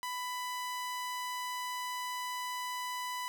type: tone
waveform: sawtooth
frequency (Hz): 995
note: B5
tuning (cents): +13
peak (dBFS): -32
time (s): 0.03-3.28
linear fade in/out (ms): 0
effects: none